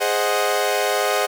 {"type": "chord", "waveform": "sawtooth", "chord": "Ab dominant seventh", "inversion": "none", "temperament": "equal", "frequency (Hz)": [415.3, 523.3, 622.3, 740], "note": ["Ab4", "C5", "Eb5", "Gb5"], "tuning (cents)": [0, 0, 0, 0], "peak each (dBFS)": -20, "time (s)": [0, 1.27], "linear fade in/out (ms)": 20, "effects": []}